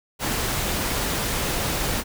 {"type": "noise", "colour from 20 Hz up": "pink", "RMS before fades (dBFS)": -25, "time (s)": [0.19, 2.04], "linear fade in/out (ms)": 50, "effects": []}